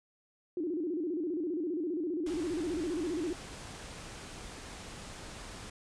sine tone with vibrato, 329.6 Hz, E4, in tune, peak -31 dBFS, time 0.57-3.33 s, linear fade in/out 2 ms, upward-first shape square, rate 15 Hz, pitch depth 140 cents each way
pink low-pass noise, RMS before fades -46 dBFS, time 2.26-5.7 s, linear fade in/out 5 ms, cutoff 9700 Hz, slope 48 dB/octave
effects none

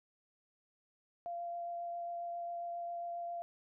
sine tone with vibrato, 690 Hz, F5, 21 cents flat, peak -38 dBFS, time 1.26-3.42 s, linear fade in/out 0 ms, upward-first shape triangle, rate 7.4 Hz, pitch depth 10 cents each way, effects none

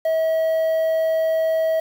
triangle tone with quantisation, 643 Hz, E5, 43 cents flat, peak -15 dBFS, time 0.05-1.8 s, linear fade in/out 5 ms, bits 7, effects none

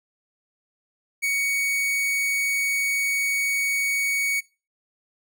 45% pulse tone, 2237 Hz, C#7, 15 cents sharp, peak -21 dBFS, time 1.22-4.41 s, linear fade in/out 20 ms, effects noise-tail reverb RT60 0.3 s tail -21 dB re dry

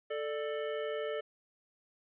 square tone pair together, 440 / 592.3 Hz, A4 / D5, 0 / +15 cents, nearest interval perfect fourth, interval 515 cents, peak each -37 / -38 dBFS, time 0.1-1.21 s, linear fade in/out 10 ms, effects resampled to 8000 Hz + 11-bit

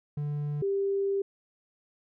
triangle / sine tone pair in turn, 146.83 / 394.9 Hz, D3 / G4, 0 / +13 cents, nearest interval octave + perfect fourth, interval 1713 cents, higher second, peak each -27 / -25 dBFS, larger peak second, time 0.17-0.62 / 0.62-1.22 s, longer second, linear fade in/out 5 ms, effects none

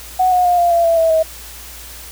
sine tone with pitch steps, 740 / 724.8 / 709.9 / 695.2 / 680.9 / 666.9 / 653.2 / 639.8 Hz, F#5 / F#5 / F5 / F5 / F5 / E5 / E5 / D#5, 0 / -36 / +28 / -8 / -44 / +20 / -16 / +48 cents, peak -10 dBFS, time 0.19-1.23 s, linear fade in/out 10 ms, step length 130 ms, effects added 59 Hz sine -38 dBFS peak until 2.11 s + white hiss -35 dBFS RMS until 2.11 s

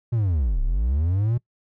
triangle linear two-way sweep, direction down then up, 122.7 to 31 to 122.7 Hz, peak -17 dBFS, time 0.12-1.38 s, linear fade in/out 10 ms, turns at 0.62 s, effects noise-tail reverb RT60 0.1 s tail -23 dB re dry

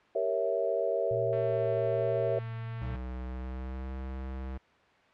sine chord, G diminished seventh, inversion none, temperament equal, 392 / 466.2 / 554.4 / 659.3 Hz, G4 / Bb4 / Db5 / Fb5, 0 / 0 / 0 / 0 cents, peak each -35 / -32 / -32 / -31 dBFS, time 0.15-2.39 s, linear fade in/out 5 ms
sine tone with vibrato, 116.9 Hz, A#2, 5 cents sharp, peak -35 dBFS, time 1.11-2.95 s, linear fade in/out 0 ms, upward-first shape sine, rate 1.2 Hz, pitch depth 24 cents each way
click train, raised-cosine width 0.3 ms, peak -31 dBFS, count 366, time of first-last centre 1.33-2.959 s, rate 224 Hz
square tone with pitch glide, 63 to 65.45 Hz, B1 to C2, +35 to +1 cents, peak -36 dBFS, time 2.81-4.58 s, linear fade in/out 10 ms, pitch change +66 cents, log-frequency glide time 3.25-3.92 s
effects white hiss -61 dBFS RMS until 5.13 s + low-pass 2000 Hz 12 dB/octave

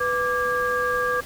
sine tone cluster, 495.5 / 1174 / 1629 Hz, B4 / D6 / G#6, +6 / -1 / -34 cents, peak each -25 dBFS, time 0-1.21 s, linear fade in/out 10 ms, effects pink hiss -40 dBFS RMS until 1.25 s

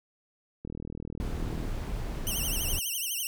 click train, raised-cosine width 3 ms, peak -25 dBFS, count 41, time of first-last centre 0.65-1.653 s, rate 39.9 Hz
brown noise, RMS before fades -33 dBFS, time 1.2-2.79 s, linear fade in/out 2 ms
5% pulse tone with vibrato, 2900 Hz, F#7, 35 cents flat, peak -22 dBFS, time 2.27-3.27 s, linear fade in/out 0 ms, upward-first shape triangle, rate 12 Hz, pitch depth 180 cents each way
effects none

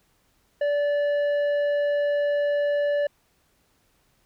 sine tone with tanh clipping, 580 Hz, D5, 22 cents flat, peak -22 dBFS, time 0.61-3.07 s, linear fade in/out 5 ms, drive 8 dB, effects pink hiss -66 dBFS RMS until 4.25 s

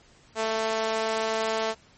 sawtooth tone with high-pass filter, 221.5 Hz, A3, 12 cents sharp, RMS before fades -27 dBFS, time 0.35-1.75 s, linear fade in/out 50 ms, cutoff 560 Hz, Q 1.5, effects pink hiss -57 dBFS RMS until 1.97 s + MP3 32 kbps

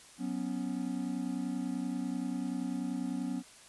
triangle chord, F# suspended fourth, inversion none, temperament equal with one note detuned, 184.04 / 246.9 / 277.2 Hz, F#3 / B3 / C#4, -9 / 0 / 0 cents, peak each -37 / -34 / -35 dBFS, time 0.18-3.43 s, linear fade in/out 50 ms, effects white hiss -55 dBFS RMS until 3.68 s + resampled to 24000 Hz

